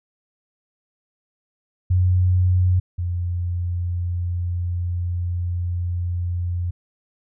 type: tone pair in turn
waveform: sine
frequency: 91 / 88 Hz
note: F#2 / F2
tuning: -28 / +14 cents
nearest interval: minor second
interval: 58 cents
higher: first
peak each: -14 / -21 dBFS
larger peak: first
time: 1.9-2.8 / 2.98-6.71 s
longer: second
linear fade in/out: 10 ms
effects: none